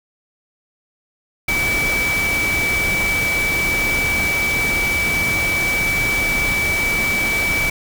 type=tone in noise; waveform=sine; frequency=2299 Hz; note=D7; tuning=37 cents flat; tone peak=-17 dBFS; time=1.48-7.7 s; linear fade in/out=5 ms; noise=pink; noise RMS=-24 dBFS; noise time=1.48-7.7 s; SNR=+4 dB; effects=none

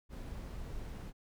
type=noise; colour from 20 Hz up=brown; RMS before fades=-43 dBFS; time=0.09-1.13 s; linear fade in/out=50 ms; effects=none

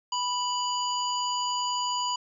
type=harmonic tone with a mistuned harmonic; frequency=987.8 Hz; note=B5; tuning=in tune; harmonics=1 / 3 / 5 / 7; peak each=-28 / -33 / -35 / -36 dBFS; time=0.12-2.16 s; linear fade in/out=5 ms; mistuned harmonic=5; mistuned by=-59 cents; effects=none

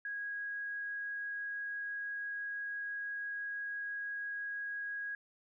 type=tone; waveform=sine; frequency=1649 Hz; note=G#6; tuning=13 cents flat; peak=-37 dBFS; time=0.05-5.15 s; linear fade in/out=2 ms; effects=none

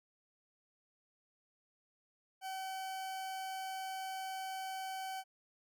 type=tone; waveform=40% pulse; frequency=762 Hz; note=G5; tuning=49 cents flat; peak=-39 dBFS; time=2.41-5.24 s; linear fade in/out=50 ms; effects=none

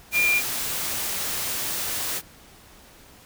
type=tone in noise; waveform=sine; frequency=2399 Hz; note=D7; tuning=36 cents sharp; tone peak=-18 dBFS; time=0.12-0.42 s; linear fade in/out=50 ms; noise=white; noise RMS=-28 dBFS; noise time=0.11-2.22 s; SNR=+7 dB; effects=pink hiss -50 dBFS RMS until 3.25 s

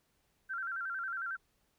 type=tone with vibrato; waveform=sine; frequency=1463 Hz; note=F#6; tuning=20 cents flat; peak=-35 dBFS; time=0.49-1.37 s; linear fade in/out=20 ms; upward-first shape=square; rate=11 Hz; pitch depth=98 cents each way; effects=pink hiss -75 dBFS RMS until 1.78 s

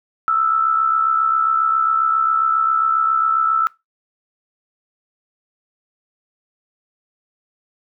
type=tone with amplitude modulation; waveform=sine; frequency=1318.5 Hz; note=E6; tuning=in tune; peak=-11 dBFS; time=0.28-3.67 s; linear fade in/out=0 ms; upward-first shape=sine; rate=67.4 Hz; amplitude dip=60%; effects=noise-tail reverb RT60 0.2 s tail -21 dB re dry

